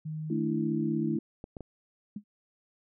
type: tone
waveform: sine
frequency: 155.56 Hz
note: D#3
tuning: in tune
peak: -33 dBFS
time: 0.05-1.17 s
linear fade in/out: 10 ms
type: chord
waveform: sine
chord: A suspended fourth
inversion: none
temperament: equal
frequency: 220 / 293.7 / 329.6 Hz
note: A3 / D4 / E4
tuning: 0 / 0 / 0 cents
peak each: -31 / -34 / -31 dBFS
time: 0.3-1.19 s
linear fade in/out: 5 ms
type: clicks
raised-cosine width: 2 ms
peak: -27 dBFS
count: 3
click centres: 1.441 / 1.568 / 1.607 s
type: tone with exponential decay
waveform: sine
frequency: 206.7 Hz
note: G#3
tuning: 8 cents flat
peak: -31 dBFS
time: 2.16-2.24 s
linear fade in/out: 5 ms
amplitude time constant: 16 ms
effects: none